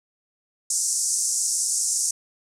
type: band-pass noise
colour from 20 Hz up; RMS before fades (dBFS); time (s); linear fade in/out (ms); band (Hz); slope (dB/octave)
white; -24; 0.7-2.11; 5; 5600 to 9400; 48
effects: none